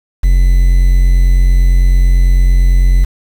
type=tone with quantisation; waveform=triangle; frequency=44.49 Hz; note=F1; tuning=33 cents sharp; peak=-3 dBFS; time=0.23-3.05 s; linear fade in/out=10 ms; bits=5; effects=none